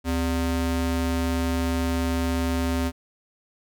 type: ring-modulated tone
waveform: square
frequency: 164.81 Hz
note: E3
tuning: in tune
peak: -20 dBFS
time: 0.04-2.92 s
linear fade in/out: 50 ms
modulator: 91.4 Hz
effects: none